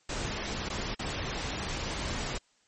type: noise with dropouts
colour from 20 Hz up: pink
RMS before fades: -34 dBFS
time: 0.09-2.38 s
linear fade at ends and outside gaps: 5 ms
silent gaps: 0.689-0.699 / 0.947-0.992 s
effects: white hiss -68 dBFS RMS until 2.67 s + MP3 32 kbps